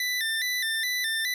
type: tone with vibrato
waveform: 25% pulse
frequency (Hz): 1887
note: A#6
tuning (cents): +21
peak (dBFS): -22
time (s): 0-1.34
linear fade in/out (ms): 2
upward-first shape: square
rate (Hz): 2.4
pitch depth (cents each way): 90
effects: none